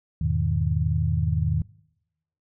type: chord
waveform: sine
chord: E major seventh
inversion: none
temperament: equal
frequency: 82.41 / 103.83 / 123.47 / 155.56 Hz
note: E2 / G#2 / B2 / D#3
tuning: 0 / 0 / 0 / 0 cents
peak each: -25 / -28 / -29 / -25 dBFS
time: 0.21-1.62 s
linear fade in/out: 5 ms
effects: noise-tail reverb RT60 0.9 s tail -25 dB re dry